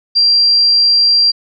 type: tone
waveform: sine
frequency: 4738 Hz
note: D8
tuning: 14 cents sharp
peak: -7 dBFS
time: 0.15-1.32 s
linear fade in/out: 20 ms
effects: none